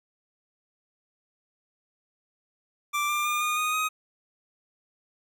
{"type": "tone with pitch steps", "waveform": "25% pulse", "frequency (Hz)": [1174.7, 1190.4, 1206.3, 1222.5, 1238.8, 1255.4], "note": ["D6", "D6", "D6", "D#6", "D#6", "D#6"], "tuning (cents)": [0, 23, 46, -31, -8, 15], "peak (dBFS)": -21, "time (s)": [2.93, 3.89], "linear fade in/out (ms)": 20, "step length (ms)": 160, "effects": []}